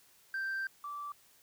sine tone pair in turn, 1568 / 1163.5 Hz, G6 / D6, 0 / -17 cents, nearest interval perfect fourth, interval 517 cents, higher first, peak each -31 / -38 dBFS, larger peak first, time 0.34-0.67 / 0.84-1.12 s, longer first, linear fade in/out 2 ms, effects tanh soft clip ceiling -32 dBFS + white hiss -64 dBFS RMS until 1.42 s

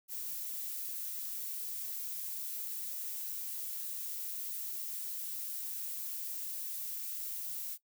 violet noise, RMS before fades -40 dBFS, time 0.08-7.78 s, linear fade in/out 50 ms, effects noise-tail reverb RT60 0.1 s tail -17 dB re dry

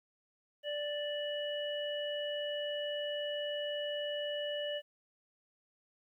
harmonic tone, 587.3 Hz, D5, in tune, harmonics 1 / 3 / 5, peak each -36 / -45 / -40 dBFS, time 0.63-4.82 s, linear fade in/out 50 ms, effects 12-bit

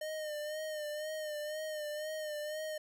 square tone with vibrato, 610 Hz, D#5, 34 cents flat, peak -38 dBFS, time 0.01-2.78 s, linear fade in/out 5 ms, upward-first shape sine, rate 2 Hz, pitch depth 44 cents each way, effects none

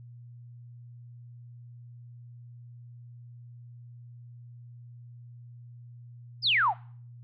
sine exponential sweep, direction down, 5274 to 659.3 Hz, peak -21 dBFS, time 6.42-6.74 s, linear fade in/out 50 ms, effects noise-tail reverb RT60 0.5 s tail -23 dB re dry + added 120 Hz sine -45 dBFS peak until 7.23 s

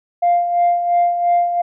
sine tone with tremolo, 698.5 Hz, F5, in tune, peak -9 dBFS, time 0.22-1.62 s, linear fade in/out 10 ms, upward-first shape sine, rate 2.9 Hz, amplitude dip 60%, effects tanh soft clip ceiling -8 dBFS

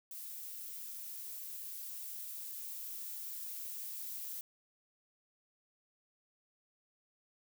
violet noise with level ramp, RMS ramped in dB -46 to -43 dBFS, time 0.11-4.41 s, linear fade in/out 2 ms, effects none

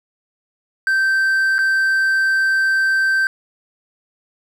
triangle tone with dropouts, 1558 Hz, G6, 11 cents flat, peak -12 dBFS, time 0.87-3.27 s, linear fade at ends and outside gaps 1 ms, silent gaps 1.583-1.589 s, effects none

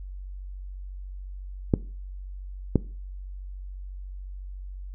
clicks, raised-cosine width 3 ms, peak -5 dBFS, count 2, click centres 1.738 / 2.757 s, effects noise-tail reverb RT60 0.4 s tail -20 dB re dry + added 47 Hz sine -35 dBFS peak until 4.94 s

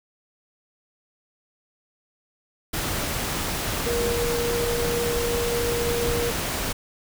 sine tone in noise, 473.8 Hz, A#4, 28 cents sharp, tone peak -24 dBFS, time 3.86-6.31 s, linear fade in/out 10 ms, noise pink, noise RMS -27 dBFS, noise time 2.73-6.73 s, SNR 0 dB, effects none

